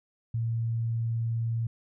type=tone; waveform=sine; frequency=114.9 Hz; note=A#2; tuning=25 cents flat; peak=-26 dBFS; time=0.34-1.67 s; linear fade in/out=5 ms; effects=none